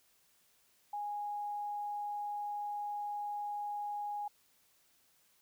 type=tone; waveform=sine; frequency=826 Hz; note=G#5; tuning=10 cents flat; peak=-36 dBFS; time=0.93-4.28 s; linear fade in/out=5 ms; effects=white hiss -70 dBFS RMS until 5.41 s